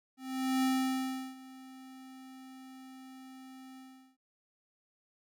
square tone with ADSR envelope, 261.6 Hz, C4, in tune, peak -27 dBFS, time 0.17-4.17 s, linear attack 460 ms, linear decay 720 ms, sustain -22 dB, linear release 390 ms, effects none

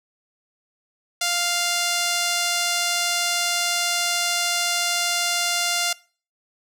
sawtooth tone with band-pass filter, 698.5 Hz, F5, in tune, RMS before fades -23 dBFS, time 1.21-5.93 s, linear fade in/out 5 ms, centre 5900 Hz, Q 0.76, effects noise-tail reverb RT60 0.4 s tail -22 dB re dry

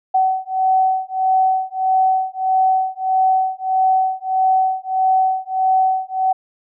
sine beating tone pair, 755 / 756.6 Hz, F#5 / F#5, +35 / +38 cents, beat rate 1.6 Hz, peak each -17 dBFS, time 0.14-6.33 s, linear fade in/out 10 ms, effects none

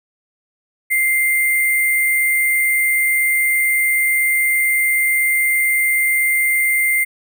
sine tone with sample-and-hold, 2093 Hz, C7, in tune, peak -13 dBFS, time 0.9-7.05 s, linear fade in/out 20 ms, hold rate 11025 Hz, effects none

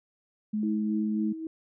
sine tone with pitch glide, 213 to 214.4 Hz, G#3 to A3, +44 to -45 cents, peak -26 dBFS, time 0.53-1.33 s, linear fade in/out 10 ms, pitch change +11 cents, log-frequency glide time 0.88-1.2 s
sine tone with tremolo, 321.1 Hz, E4, 45 cents flat, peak -29 dBFS, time 0.63-1.47 s, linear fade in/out 2 ms, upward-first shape sine, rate 3.7 Hz, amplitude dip 55%
effects none

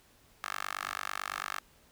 10% pulse tone with high-pass filter, 49 Hz, G1, in tune, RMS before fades -38 dBFS, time 0.44-1.59 s, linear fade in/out 0 ms, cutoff 1300 Hz, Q 2.4, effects pink hiss -63 dBFS RMS until 1.91 s

